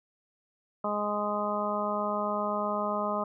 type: harmonic tone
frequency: 207.7 Hz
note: G#3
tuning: in tune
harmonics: 1 / 2 / 3 / 4 / 5 / 6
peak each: -35 / -38 / -32 / -37 / -34 / -34 dBFS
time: 0.84-3.24 s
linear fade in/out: 5 ms
effects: none